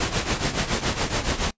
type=noise with tremolo; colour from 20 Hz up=pink; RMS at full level=-21 dBFS; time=0-1.51 s; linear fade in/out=5 ms; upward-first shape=triangle; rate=7.1 Hz; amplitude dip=80%; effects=noise-tail reverb RT60 0.1 s tail -24 dB re dry + resampled to 16000 Hz